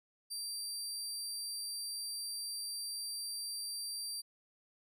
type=tone; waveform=25% pulse; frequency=4699 Hz; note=D8; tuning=in tune; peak=-34 dBFS; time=0.3-4.22 s; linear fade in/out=20 ms; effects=none